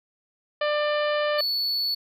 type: harmonic tone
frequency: 595 Hz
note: D5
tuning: 22 cents sharp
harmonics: 1 / 2 / 3 / 4 / 5 / 6 / 7 / 8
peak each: -23 / -30 / -31 / -37 / -35 / -42 / -42 / -44 dBFS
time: 0.61-1.41 s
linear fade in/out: 5 ms
type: tone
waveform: triangle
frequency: 4435 Hz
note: C#8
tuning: in tune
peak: -22 dBFS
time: 1.38-1.95 s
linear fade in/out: 10 ms
effects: none